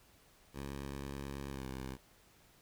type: tone with pitch glide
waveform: 10% pulse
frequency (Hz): 69.2 to 65.69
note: C#2 to C2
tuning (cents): -2 to +7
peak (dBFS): -33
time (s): 0.53-1.98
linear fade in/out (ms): 50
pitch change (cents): -91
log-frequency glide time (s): 1.49-1.65
effects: pink hiss -65 dBFS RMS until 2.61 s